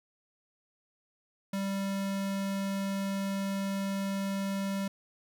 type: tone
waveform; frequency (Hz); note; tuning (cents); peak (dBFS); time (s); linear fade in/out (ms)
square; 196; G3; 0; -31; 1.53-4.88; 5
effects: 12-bit